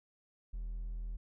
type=tone with hard clipping; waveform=triangle; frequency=41.2 Hz; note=E1; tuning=in tune; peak=-38 dBFS; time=0.53-1.17 s; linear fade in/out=10 ms; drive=5 dB; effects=none